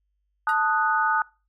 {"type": "chord", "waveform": "sine", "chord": "D# diminished", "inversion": "second", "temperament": "equal", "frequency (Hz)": [880, 1244.5, 1480], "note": ["A5", "D#6", "F#6"], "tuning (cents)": [0, 0, 0], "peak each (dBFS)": -24, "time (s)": [0.47, 1.22], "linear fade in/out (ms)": 2}
{"type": "tone with exponential decay", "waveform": "15% pulse", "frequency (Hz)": 948, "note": "A#5", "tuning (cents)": 29, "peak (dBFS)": -29, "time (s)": [0.49, 0.58], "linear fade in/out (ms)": 1, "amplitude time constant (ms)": 19}
{"effects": ["noise-tail reverb RT60 0.3 s tail -23 dB re dry", "added 50 Hz sine -70 dBFS peak until 1.48 s"]}